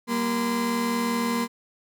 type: tone cluster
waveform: 35% pulse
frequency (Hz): 195 / 235.3 / 1026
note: G3 / A#3 / C6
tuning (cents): -9 / +16 / -34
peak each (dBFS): -32 / -23 / -28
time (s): 0.07-1.48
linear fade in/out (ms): 50
effects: none